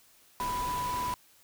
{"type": "tone in noise", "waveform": "sine", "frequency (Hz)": 990, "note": "B5", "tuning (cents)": 4, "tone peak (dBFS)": -30, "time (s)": [0.4, 1.14], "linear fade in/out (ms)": 0, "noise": "pink", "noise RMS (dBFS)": -39, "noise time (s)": [0.4, 1.14], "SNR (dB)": 6, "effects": ["white hiss -61 dBFS RMS until 1.43 s"]}